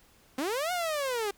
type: linear two-way sweep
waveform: sawtooth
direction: up then down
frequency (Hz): 246.9 to 735 to 391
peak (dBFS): -25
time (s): 0.38-1.31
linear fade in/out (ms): 5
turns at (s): 0.72
effects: pink hiss -61 dBFS RMS until 1.37 s